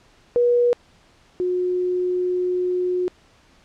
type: tone pair in turn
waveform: sine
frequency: 483 / 361.8 Hz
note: B4 / F#4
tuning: -39 / -39 cents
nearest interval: perfect fourth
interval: 500 cents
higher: first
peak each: -14 / -19 dBFS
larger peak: first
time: 0.36-0.73 / 1.4-3.08 s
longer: second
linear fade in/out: 0 ms
effects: pink hiss -55 dBFS RMS until 3.64 s + low-pass 6000 Hz 12 dB/octave